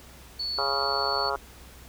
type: tone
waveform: sine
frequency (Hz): 4435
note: C#8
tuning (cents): 0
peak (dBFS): -28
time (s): 0.39-1.3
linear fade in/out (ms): 10
type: harmonic tone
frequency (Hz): 138.59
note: C#3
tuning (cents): 0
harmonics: 3 / 4 / 5 / 6 / 7 / 8 / 9 / 10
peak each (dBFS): -34 / -34 / -34 / -34 / -34 / -34 / -34 / -34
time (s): 0.58-1.36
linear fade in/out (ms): 2
effects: added 63 Hz sine -49 dBFS peak until 1.88 s + pink hiss -50 dBFS RMS until 1.88 s